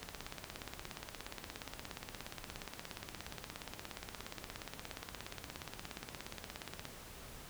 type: click train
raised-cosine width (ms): 0.2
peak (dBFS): -25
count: 117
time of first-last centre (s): 0.03-6.854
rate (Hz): 17
effects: pink hiss -52 dBFS RMS until 7.49 s